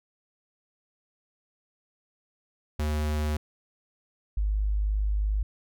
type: tone pair in turn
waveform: square / sine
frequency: 75.7 / 51.33 Hz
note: D#2 / G#1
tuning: -47 / -20 cents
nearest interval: perfect fifth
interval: 673 cents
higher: first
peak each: -26 / -23 dBFS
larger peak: second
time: 2.79-3.37 / 4.37-5.43 s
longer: second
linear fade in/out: 5 ms
effects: none